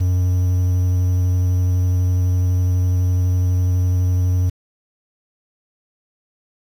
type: tone with vibrato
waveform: triangle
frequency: 90.8 Hz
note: F#2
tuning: 32 cents flat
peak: -12 dBFS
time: 0-4.5 s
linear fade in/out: 10 ms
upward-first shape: triangle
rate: 12 Hz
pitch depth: 14 cents each way
effects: 7-bit